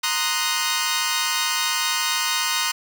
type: chord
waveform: 10% pulse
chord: C half-diminished seventh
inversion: third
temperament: equal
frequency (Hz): 932.3 / 1046.5 / 1244.5 / 1480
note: Bb5 / C6 / Eb6 / Gb6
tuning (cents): 0 / 0 / 0 / 0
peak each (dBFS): -18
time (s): 0.03-2.72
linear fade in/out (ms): 10
effects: none